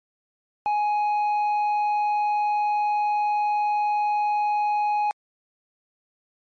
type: tone with tanh clipping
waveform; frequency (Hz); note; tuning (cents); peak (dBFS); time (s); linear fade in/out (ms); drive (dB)
sine; 835; G#5; +9; -21; 0.66-5.11; 0; 5
effects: MP3 48 kbps